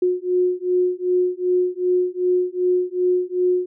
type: beating tone pair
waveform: sine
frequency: 360.7 / 363.3 Hz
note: F#4 / F#4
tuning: -44 / -32 cents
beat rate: 2.6 Hz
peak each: -20 dBFS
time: 0.02-3.66 s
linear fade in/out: 5 ms
effects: none